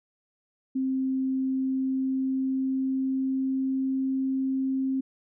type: tone with pitch glide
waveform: sine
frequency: 263.4 to 265.5 Hz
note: C4 to C4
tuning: +12 to +25 cents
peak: -24 dBFS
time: 0.75-5.01 s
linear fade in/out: 10 ms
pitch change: +13 cents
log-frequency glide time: 1.3-4.11 s
effects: none